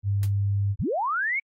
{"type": "tone", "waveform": "sine", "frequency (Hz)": 100, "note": "G2", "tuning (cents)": 35, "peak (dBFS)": -21, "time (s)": [0.03, 0.76], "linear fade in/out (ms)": 50}
{"type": "noise with exponential decay", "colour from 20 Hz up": "white", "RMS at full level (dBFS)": -36, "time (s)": [0.23, 0.32], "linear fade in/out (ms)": 1, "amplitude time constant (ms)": 18}
{"type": "linear sweep", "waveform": "sine", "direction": "up", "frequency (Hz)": [37.65, 2268], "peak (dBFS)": -23, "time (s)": [0.79, 1.4], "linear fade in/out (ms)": 10}
{"effects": ["AAC 48 kbps"]}